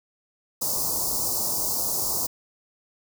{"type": "band-stop noise", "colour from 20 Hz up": "white", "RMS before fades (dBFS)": -26, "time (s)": [0.61, 2.27], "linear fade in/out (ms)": 10, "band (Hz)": [1100, 4700], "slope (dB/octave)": 48, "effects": []}